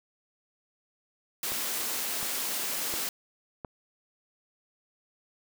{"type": "high-pass noise", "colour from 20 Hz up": "white", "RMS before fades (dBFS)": -32, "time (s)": [1.43, 3.09], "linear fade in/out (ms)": 2, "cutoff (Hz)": 180, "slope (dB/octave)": 24}
{"type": "click train", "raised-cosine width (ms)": 1, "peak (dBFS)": -23, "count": 4, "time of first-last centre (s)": [1.52, 3.648], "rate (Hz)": 1.41}
{"effects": []}